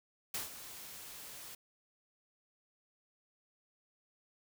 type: noise with ADSR envelope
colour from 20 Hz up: white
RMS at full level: -37 dBFS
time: 0.34-1.55 s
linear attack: 4 ms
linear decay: 140 ms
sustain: -12 dB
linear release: 4 ms
effects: none